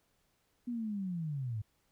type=linear sweep; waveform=sine; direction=down; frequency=246.9 to 101.8 Hz; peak=-34 dBFS; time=0.67-1.62 s; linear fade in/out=10 ms; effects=pink hiss -75 dBFS RMS until 1.91 s